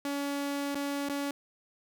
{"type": "tone with dropouts", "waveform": "sawtooth", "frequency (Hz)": 282.9, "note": "C#4", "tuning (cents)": 35, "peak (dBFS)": -27, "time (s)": [0.05, 1.31], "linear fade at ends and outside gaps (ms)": 2, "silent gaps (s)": [[0.747, 0.754], [1.088, 1.095]], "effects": []}